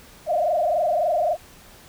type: tone with frequency modulation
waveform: sine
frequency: 657 Hz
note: E5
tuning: 6 cents flat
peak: -18 dBFS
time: 0.26-1.37 s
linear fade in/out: 50 ms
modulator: 23.6 Hz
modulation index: 2.6
effects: pink hiss -48 dBFS RMS until 1.88 s